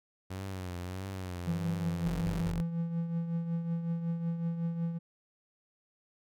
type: tone with vibrato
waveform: sawtooth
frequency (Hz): 92.5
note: F#2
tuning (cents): 0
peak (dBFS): -33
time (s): 0.3-2.52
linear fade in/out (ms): 10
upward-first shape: triangle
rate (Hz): 1.6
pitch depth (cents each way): 96
type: tone with tremolo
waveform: triangle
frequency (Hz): 167.8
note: E3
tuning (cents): +31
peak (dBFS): -26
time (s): 1.46-4.99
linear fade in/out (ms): 20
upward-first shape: triangle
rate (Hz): 5.4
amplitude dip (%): 60
type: tone bursts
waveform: sawtooth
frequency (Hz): 46.25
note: F#1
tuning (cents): 0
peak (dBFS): -31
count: 3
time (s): 2.06-2.61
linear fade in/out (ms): 0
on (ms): 150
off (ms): 50
effects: none